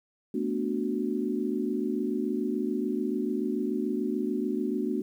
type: chord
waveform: sine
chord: B minor seventh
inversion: third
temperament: equal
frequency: 220 / 246.9 / 293.7 / 370 Hz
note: A3 / B3 / D4 / F#4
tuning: 0 / 0 / 0 / 0 cents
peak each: -32 dBFS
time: 0.34-5.02 s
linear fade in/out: 5 ms
effects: 10-bit